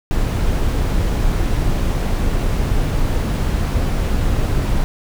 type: noise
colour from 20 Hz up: brown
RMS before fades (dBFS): -17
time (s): 0.11-4.84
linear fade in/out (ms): 0
effects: none